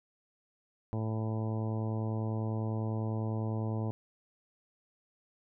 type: harmonic tone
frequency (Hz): 110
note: A2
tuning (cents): 0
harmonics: 1 / 2 / 3 / 4 / 5 / 6 / 7 / 8 / 9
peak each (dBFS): -32 / -38 / -42 / -44 / -46 / -48 / -49 / -50 / -51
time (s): 0.93-3.91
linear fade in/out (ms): 0
effects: none